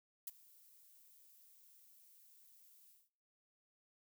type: noise with ADSR envelope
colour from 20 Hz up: violet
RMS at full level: -42 dBFS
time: 0.27-3.1 s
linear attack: 4 ms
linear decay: 28 ms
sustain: -23 dB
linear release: 200 ms
effects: noise-tail reverb RT60 0.8 s tail -25 dB re dry